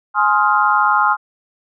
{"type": "chord", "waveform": "sine", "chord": "F minor seventh", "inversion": "first", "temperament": "just", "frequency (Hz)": [838.1, 1047.7, 1257.2, 1396.9], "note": ["Ab5", "C6", "Eb6", "F6"], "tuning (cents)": [16, 2, 18, 0], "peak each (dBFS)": -17, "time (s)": [0.14, 1.17], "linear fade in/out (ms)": 50, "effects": []}